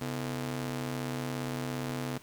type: ring-modulated tone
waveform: sawtooth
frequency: 191.8 Hz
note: G3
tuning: 37 cents flat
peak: -26 dBFS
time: 0.01-2.18 s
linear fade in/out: 5 ms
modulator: 57.2 Hz
effects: pink hiss -55 dBFS RMS until 2.22 s